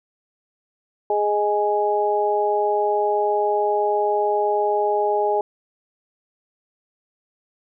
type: harmonic tone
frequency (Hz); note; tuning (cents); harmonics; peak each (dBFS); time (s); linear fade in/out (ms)
207.7; G#3; 0; 2 / 3 / 4; -21 / -24 / -21; 1.1-5.41; 2
effects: none